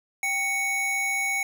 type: tone pair together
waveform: square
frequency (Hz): 786 / 2223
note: G5 / C#7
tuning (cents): +4 / +4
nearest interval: octave + tritone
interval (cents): 1800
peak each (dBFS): -34 / -25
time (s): 0.23-1.43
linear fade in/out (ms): 2
effects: none